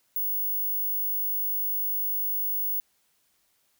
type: tone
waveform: sine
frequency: 15650 Hz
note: B9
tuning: 17 cents flat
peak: -25 dBFS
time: 0.16-2.8 s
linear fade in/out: 0 ms
effects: white hiss -69 dBFS RMS until 3.79 s